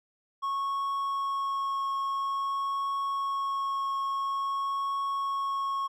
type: tone with vibrato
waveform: triangle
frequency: 1099 Hz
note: C#6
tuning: 15 cents flat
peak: -26 dBFS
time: 0.42-5.88 s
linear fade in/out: 20 ms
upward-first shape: triangle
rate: 0.49 Hz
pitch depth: 9 cents each way
effects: none